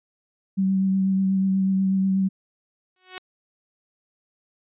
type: tone with vibrato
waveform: sine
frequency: 191.6 Hz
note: G3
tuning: 39 cents flat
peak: -18 dBFS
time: 0.57-2.29 s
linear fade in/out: 20 ms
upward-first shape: triangle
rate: 8.2 Hz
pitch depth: 20 cents each way
type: tone with exponential growth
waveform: 5% pulse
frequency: 370 Hz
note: F#4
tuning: in tune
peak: -20 dBFS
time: 2.96-3.18 s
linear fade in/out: 1 ms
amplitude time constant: 46 ms
effects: resampled to 8000 Hz